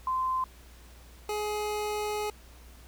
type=tone pair in turn; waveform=sine / 25% pulse; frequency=1036 / 420.3 Hz; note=C6 / G#4; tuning=-17 / +21 cents; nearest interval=octave + major third; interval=1562 cents; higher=first; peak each=-26 dBFS; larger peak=neither; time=0.07-0.44 / 1.29-2.3 s; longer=second; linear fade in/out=2 ms; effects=added 60 Hz sine -50 dBFS peak until 2.87 s + pink hiss -56 dBFS RMS until 2.87 s